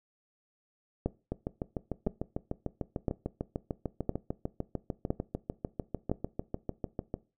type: two click trains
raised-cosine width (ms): 2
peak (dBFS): -15 / -19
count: 6 / 40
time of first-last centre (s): 1.06-6.116 / 1.32-7.141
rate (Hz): 0.989 / 6.7
effects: noise-tail reverb RT60 0.3 s tail -19 dB re dry